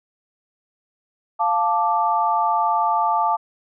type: chord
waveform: sine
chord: D minor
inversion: first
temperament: equal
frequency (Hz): 698.5 / 880 / 1174.7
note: F5 / A5 / D6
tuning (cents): 0 / 0 / 0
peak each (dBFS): -23 / -19 / -22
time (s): 1.39-3.37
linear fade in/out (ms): 20
effects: none